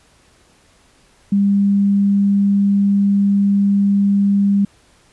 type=tone; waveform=sine; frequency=200 Hz; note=G3; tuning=35 cents sharp; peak=-11 dBFS; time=1.32-4.65 s; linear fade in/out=5 ms; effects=pink hiss -53 dBFS RMS until 5.12 s + resampled to 24000 Hz